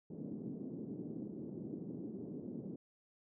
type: band-pass noise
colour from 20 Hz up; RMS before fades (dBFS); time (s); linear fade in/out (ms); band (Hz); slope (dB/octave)
pink; -45; 0.1-2.76; 5; 170 to 360; 24
effects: none